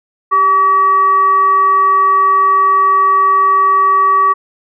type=tone with frequency modulation; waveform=sine; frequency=1143 Hz; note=D6; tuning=47 cents flat; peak=-7 dBFS; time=0.31-4.34 s; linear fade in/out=20 ms; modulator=749 Hz; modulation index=0.28; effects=none